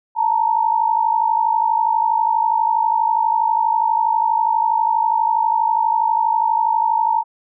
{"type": "tone pair together", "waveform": "sine", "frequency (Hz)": [880, 932.3], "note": ["A5", "A#5"], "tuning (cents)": [0, 0], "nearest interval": "minor second", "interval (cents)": 100, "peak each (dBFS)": -17, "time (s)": [0.15, 7.24], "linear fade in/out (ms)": 50, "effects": []}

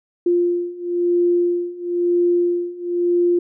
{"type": "beating tone pair", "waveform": "sine", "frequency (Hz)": [349.2, 350.2], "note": ["F4", "F4"], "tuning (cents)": [0, 5], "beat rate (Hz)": 1, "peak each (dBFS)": [-20, -18], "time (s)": [0.26, 3.39], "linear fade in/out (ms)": 5, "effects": []}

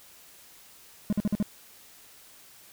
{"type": "tone bursts", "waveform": "triangle", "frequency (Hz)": 207.7, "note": "G#3", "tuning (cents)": 0, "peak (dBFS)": -20, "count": 5, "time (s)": [1.1, 1.426], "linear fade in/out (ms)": 0, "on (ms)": 26, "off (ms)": 49, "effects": ["white hiss -53 dBFS RMS until 2.72 s"]}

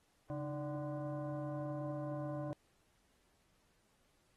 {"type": "tone with frequency modulation", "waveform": "sine", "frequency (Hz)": 140.2, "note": "C#3", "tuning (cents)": 20, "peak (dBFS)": -38, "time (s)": [0.3, 2.53], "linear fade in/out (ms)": 0, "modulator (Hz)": 445, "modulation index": 1.3, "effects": ["pink hiss -75 dBFS RMS until 4.36 s", "AAC 32 kbps"]}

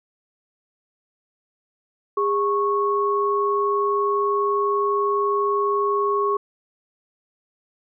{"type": "tone pair together", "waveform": "sine", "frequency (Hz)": [407.2, 1102], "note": ["G#4", "C#6"], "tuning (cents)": [-34, -11], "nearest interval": "octave + perfect fourth", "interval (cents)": 1723, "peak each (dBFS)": -21, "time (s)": [2.17, 6.37], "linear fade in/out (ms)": 5, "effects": []}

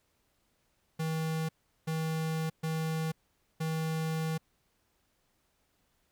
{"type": "tone bursts at uneven times", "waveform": "square", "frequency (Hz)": 159.8, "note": "D#3", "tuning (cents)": 47, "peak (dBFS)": -31, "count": 4, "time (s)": [[0.99, 1.49], [1.87, 2.5], [2.63, 3.12], [3.6, 4.38]], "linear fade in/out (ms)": 10, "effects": ["pink hiss -74 dBFS RMS until 6.11 s"]}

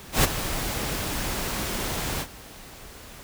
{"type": "noise with ADSR envelope", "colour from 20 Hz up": "pink", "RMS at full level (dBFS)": -17, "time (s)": [0.12, 2.27], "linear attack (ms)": 120, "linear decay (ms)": 19, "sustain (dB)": -12, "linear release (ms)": 66, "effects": ["pink hiss -44 dBFS RMS until 3.23 s"]}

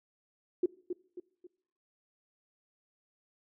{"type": "tone with echo", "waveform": "sine", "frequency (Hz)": 357.3, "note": "F4", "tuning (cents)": 40, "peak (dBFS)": -23, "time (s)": [0.63, 0.66], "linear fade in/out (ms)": 5, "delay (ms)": 270, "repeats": 3, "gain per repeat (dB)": -8, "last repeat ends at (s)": 1.47, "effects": ["noise-tail reverb RT60 0.7 s tail -23 dB re dry"]}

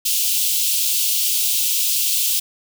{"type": "high-pass noise", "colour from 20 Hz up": "white", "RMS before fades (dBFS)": -19, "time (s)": [0.05, 2.4], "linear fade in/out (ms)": 10, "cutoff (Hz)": 2700, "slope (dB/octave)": 48, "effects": []}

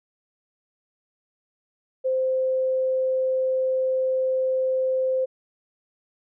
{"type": "tone", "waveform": "sine", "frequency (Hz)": 520, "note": "C5", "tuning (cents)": -11, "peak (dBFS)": -20, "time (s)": [2.04, 5.26], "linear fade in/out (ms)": 20, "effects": []}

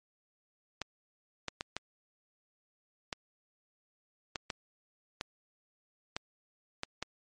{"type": "clicks", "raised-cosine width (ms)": 0.2, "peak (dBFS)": -17, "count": 11, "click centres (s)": [0.817, 1.483, 1.609, 1.766, 3.128, 4.358, 4.502, 5.211, 6.165, 6.834, 7.026], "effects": ["MP3 48 kbps"]}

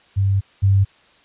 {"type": "tone pair in turn", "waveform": "sine", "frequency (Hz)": [98, 98], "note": ["G2", "G2"], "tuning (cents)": [0, 0], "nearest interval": "unison", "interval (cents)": 0, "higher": "neither", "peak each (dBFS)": [-14, -11], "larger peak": "second", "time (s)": [[0.16, 0.41], [0.62, 0.85]], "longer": "first", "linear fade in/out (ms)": 20, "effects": ["white hiss -53 dBFS RMS until 1.24 s", "resampled to 8000 Hz"]}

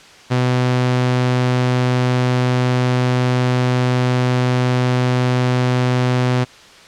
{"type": "tone", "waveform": "sawtooth", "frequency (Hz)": 125.5, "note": "B2", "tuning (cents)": 28, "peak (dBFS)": -10, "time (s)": [0.3, 6.45], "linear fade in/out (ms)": 20, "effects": ["white hiss -42 dBFS RMS until 6.87 s", "low-pass 5000 Hz 12 dB/octave"]}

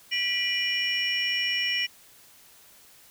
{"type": "tone cluster", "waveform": "sine", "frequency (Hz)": [1960, 2386, 2938, 5520], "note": ["B6", "D7", "F#7", "F8"], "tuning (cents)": [-14, 27, -13, -21], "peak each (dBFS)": [-30, -29, -27, -32], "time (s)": [0.11, 1.87], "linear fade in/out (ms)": 20, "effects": ["tanh soft clip ceiling -16 dBFS", "white hiss -54 dBFS RMS until 3.1 s"]}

